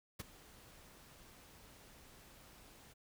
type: noise with ADSR envelope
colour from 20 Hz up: pink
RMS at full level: -42 dBFS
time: 0.19-2.94 s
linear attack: 12 ms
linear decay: 19 ms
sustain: -18 dB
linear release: 20 ms
effects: none